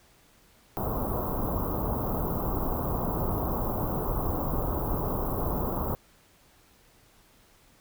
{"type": "band-stop noise", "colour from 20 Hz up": "pink", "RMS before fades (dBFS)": -29, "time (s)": [0.77, 5.95], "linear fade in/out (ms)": 0, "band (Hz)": [1200, 14000], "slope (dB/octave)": 48, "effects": ["pink hiss -60 dBFS RMS until 7.8 s"]}